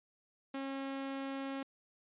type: tone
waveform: sawtooth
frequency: 271.7 Hz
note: C#4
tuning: 35 cents flat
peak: -34 dBFS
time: 0.54-1.63 s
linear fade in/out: 5 ms
effects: resampled to 8000 Hz

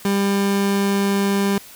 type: tone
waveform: 30% pulse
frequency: 198.9 Hz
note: G3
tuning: 25 cents sharp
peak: -14 dBFS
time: 0.05-1.58 s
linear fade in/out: 2 ms
effects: white hiss -42 dBFS RMS until 1.75 s

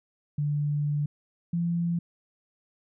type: tone pair in turn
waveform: sine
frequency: 146.83 / 170.67 Hz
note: D3 / F3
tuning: 0 / -40 cents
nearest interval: minor third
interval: 260 cents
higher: second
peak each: -24 dBFS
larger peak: neither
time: 0.38-1.06 / 1.53-1.99 s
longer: first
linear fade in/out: 5 ms
effects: none

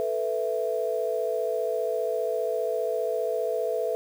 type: chord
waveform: sine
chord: A suspended second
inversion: none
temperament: just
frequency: 440 / 495 / 660 Hz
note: A4 / B4 / E5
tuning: 0 / +4 / +2 cents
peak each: -29 dBFS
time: 0-3.95 s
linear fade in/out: 0 ms
effects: 8-bit

